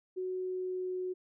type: tone with pitch glide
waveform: sine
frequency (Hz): 370 to 367.4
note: F#4 to F#4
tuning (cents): 0 to -12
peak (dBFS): -33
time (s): 0.16-1.14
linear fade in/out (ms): 20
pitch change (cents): -12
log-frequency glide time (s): 0.37-0.98
effects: none